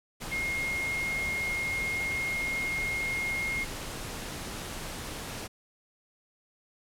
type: tone in noise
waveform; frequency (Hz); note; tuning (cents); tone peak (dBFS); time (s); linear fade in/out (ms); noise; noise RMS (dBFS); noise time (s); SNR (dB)
sine; 2142; C7; +40; -29; 0.31-3.65; 20; pink; -38; 0.2-5.48; +6
effects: low-pass 12000 Hz 12 dB/octave